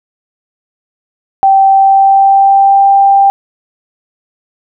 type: tone with pitch glide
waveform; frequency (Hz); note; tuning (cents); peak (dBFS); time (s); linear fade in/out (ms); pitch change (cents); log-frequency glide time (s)
sine; 778 to 790.2; G5 to G5; -13 to +14; -3; 1.43-3.3; 0; +27; 1.69-2.88
effects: none